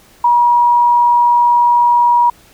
sine tone, 959 Hz, A#5, 49 cents sharp, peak -7 dBFS, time 0.24-2.3 s, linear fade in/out 5 ms, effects pink hiss -46 dBFS RMS until 2.53 s

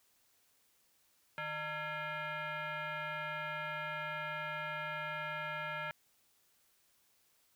sine tone with frequency modulation, 153.5 Hz, D#3, 23 cents flat, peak -37 dBFS, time 1.38-5.91 s, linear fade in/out 0 ms, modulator 759 Hz, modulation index 2.9, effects white hiss -72 dBFS RMS until 7.55 s

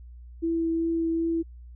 sine tone with vibrato, 330 Hz, E4, 2 cents sharp, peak -23 dBFS, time 0.42-1.43 s, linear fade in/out 20 ms, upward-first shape triangle, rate 2.6 Hz, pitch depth 11 cents each way, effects added 60 Hz sine -42 dBFS peak until 1.75 s

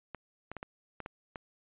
clicks, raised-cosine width 0.5 ms, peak -25 dBFS, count 7, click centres 0.147 / 0.516 / 0.567 / 0.629 / 1.003 / 1.061 / 1.358 s, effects resampled to 8000 Hz

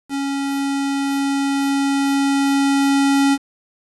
square tone with level ramp, 277.2 Hz, C#4, in tune, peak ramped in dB -21 to -13 dBFS, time 0.09-3.38 s, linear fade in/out 50 ms, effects resampled to 24000 Hz + 7-bit

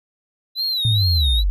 triangle tone with vibrato, 3951 Hz, B7, in tune, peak -18 dBFS, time 0.55-1.44 s, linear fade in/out 50 ms, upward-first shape sine, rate 2.3 Hz, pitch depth 130 cents each way
sine linear sweep, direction down, 116.54 to 43.2 Hz, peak -15 dBFS, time 0.85-1.5 s, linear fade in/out 0 ms
effects none

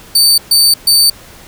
sawtooth tone bursts, 4572 Hz, D8, 47 cents flat, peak -3 dBFS, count 3, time 0.15-1.1 s, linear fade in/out 5 ms, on 230 ms, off 130 ms, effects pink hiss -37 dBFS RMS until 1.47 s

